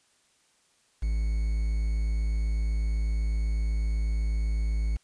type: tone with quantisation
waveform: triangle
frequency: 54 Hz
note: A1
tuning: 32 cents flat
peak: -22 dBFS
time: 1.02-4.97 s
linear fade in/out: 10 ms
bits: 8
effects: white hiss -66 dBFS RMS until 5.03 s + resampled to 22050 Hz